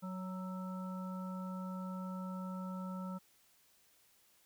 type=harmonic tone with a mistuned harmonic; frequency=185.5 Hz; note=F#3; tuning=5 cents sharp; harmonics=1 / 3 / 5 / 7; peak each=-40 / -51 / -52 / -50 dBFS; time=0.02-3.19 s; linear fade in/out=20 ms; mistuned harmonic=7; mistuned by=+27 cents; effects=white hiss -69 dBFS RMS until 4.45 s